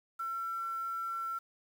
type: tone with quantisation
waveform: sine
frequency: 1351 Hz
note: E6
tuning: 42 cents sharp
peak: -34 dBFS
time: 0.19-1.39 s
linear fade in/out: 10 ms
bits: 9
effects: none